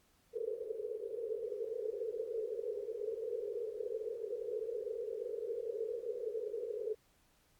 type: band-pass noise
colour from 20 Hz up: pink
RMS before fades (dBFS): -40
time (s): 0.33-6.95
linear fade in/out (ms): 20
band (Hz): 420 to 490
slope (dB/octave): 96
effects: pink hiss -71 dBFS RMS until 7.59 s + Opus 48 kbps